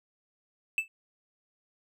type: tone with exponential decay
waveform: triangle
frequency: 2637 Hz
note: E7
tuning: in tune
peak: -19 dBFS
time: 0.78-0.88 s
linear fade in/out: 1 ms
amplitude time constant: 21 ms
effects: none